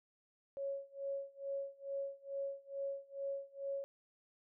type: tone with tremolo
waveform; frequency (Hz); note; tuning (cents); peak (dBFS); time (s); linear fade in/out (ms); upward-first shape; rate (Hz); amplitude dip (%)
sine; 553; C#5; -4; -36; 0.57-3.84; 0; sine; 2.3; 95
effects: none